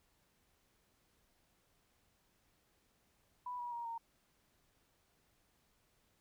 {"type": "tone with pitch steps", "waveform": "sine", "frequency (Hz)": [987.8, 965.2, 943.2, 921.6], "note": ["B5", "B5", "A#5", "A#5"], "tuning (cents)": [0, -40, 20, -20], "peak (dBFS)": -40, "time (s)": [3.46, 3.98], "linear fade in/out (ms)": 5, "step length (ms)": 130, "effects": ["pink hiss -75 dBFS RMS until 6.2 s"]}